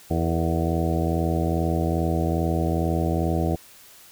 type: harmonic tone with a mistuned harmonic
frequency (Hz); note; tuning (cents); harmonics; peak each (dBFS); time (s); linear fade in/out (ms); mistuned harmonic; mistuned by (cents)
82.41; E2; 0; 1 / 2 / 3 / 4 / 5 / 6 / 7 / 8 / 9; -25 / -26 / -31 / -28 / -34 / -33 / -34 / -33 / -32; 0.1-3.56; 10; 6; -69
effects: white hiss -49 dBFS RMS until 4.11 s